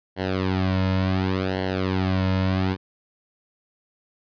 sawtooth tone with flanger, 94 Hz, F#2, 28 cents sharp, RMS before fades -23 dBFS, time 0.16-2.77 s, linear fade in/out 50 ms, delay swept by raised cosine 0.81 to 2.61 ms, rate 0.69 Hz, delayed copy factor -0.9, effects resampled to 11025 Hz

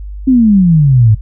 sine exponential sweep, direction down, 270 to 103.83 Hz, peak -4 dBFS, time 0.27-1.15 s, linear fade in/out 10 ms, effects noise-tail reverb RT60 0.1 s tail -18 dB re dry + added 50 Hz sine -22 dBFS peak until 1.21 s

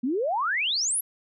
sine exponential sweep, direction up, 230.4 to 11850 Hz, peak -23 dBFS, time 0.03-1.01 s, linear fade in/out 10 ms, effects none

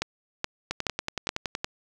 two click trains, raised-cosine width 0.2 ms, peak -9 / -11 dBFS, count 4 / 11, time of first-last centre 0.02-1.291 / 0.71-1.645 s, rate 2.36 / 10.7 Hz, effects none

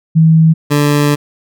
sine / 20% pulse tone pair in turn, 160.9 / 146.08 Hz, E3 / D3, -42 / -9 cents, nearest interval major second, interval 167 cents, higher first, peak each -4 dBFS, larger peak neither, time 0.15-0.54 / 0.7-1.16 s, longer second, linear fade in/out 20 ms, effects none

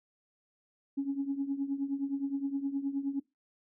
sine tone with tremolo, 277.2 Hz, C#4, in tune, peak -26 dBFS, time 0.97-3.2 s, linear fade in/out 10 ms, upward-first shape triangle, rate 9.6 Hz, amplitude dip 85%, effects noise-tail reverb RT60 0.2 s tail -21 dB re dry + tanh soft clip ceiling -23 dBFS

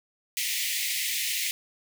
pink high-pass noise, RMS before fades -29 dBFS, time 0.37-1.51 s, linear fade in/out 0 ms, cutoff 1900 Hz, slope 96 dB/octave, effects none

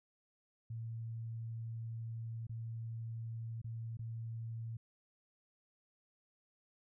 sine tone with dropouts, 114 Hz, A#2, 38 cents flat, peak -40 dBFS, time 0.7-4.77 s, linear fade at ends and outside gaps 5 ms, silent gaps 2.469-2.494 / 3.617-3.643 / 3.971-3.991 s, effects none

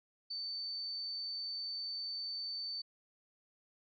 sine tone, 4545 Hz, C#8, 42 cents sharp, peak -38 dBFS, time 0.3-2.82 s, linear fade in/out 10 ms, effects none

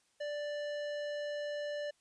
triangle tone with hard clipping, 587.3 Hz, D5, in tune, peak -38 dBFS, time 0.2-1.91 s, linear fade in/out 10 ms, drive 18 dB, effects white hiss -73 dBFS RMS until 2 s + resampled to 22050 Hz

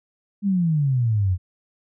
sine exponential sweep, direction down, 207.7 to 87.31 Hz, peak -17 dBFS, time 0.42-1.38 s, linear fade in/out 50 ms, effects none

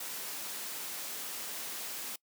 white noise, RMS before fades -40 dBFS, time 0-2.16 s, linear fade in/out 5 ms, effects noise-tail reverb RT60 0.1 s tail -24 dB re dry + high-pass 200 Hz 12 dB/octave

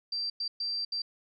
sine tone bursts at uneven times, 4699 Hz, D8, in tune, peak -30 dBFS, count 4, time 0.12-0.3 / 0.4-0.48 / 0.6-0.85 / 0.92-1.02 s, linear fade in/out 5 ms, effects none

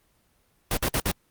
pink noise bursts, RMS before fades -24 dBFS, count 4, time 0.71-1.115 s, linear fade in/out 2 ms, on 60 ms, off 55 ms, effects pink hiss -66 dBFS RMS until 1.3 s + Opus 24 kbps

